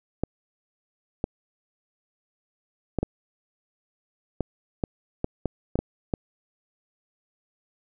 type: clicks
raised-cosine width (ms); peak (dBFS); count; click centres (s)
2; -11; 11; 0.236 / 1.241 / 2.987 / 3.03 / 4.407 / 4.838 / 5.244 / 5.457 / 5.756 / 5.79 / 6.138
effects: none